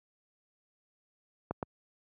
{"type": "clicks", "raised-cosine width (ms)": 1, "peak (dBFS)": -19, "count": 2, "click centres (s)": [1.51, 1.628], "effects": ["high-pass 80 Hz 12 dB/octave"]}